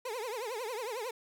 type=tone with vibrato; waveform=30% pulse; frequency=466.2 Hz; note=A#4; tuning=in tune; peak=-33 dBFS; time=0.05-1.11 s; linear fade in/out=5 ms; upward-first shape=triangle; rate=11 Hz; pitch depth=240 cents each way; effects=none